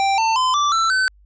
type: tone with pitch steps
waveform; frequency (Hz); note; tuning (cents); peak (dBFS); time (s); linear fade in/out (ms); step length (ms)
square; 784 / 895.4 / 1022.6 / 1167.9 / 1333.8 / 1523.4; G5 / A5 / C6 / D6 / E6 / G6; 0 / +30 / -40 / -10 / +20 / -50; -16; 0-1.08; 0; 180
effects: added 50 Hz sine -48 dBFS peak until 1.25 s + resampled to 16000 Hz